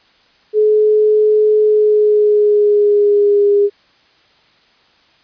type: tone with pitch glide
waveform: sine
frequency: 426.7 to 407 Hz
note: G#4 to G#4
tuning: +47 to -35 cents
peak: -8 dBFS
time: 0.53-3.7 s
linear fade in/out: 50 ms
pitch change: -82 cents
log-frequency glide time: 1.61-3.49 s
effects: white hiss -52 dBFS RMS until 5.23 s + resampled to 11025 Hz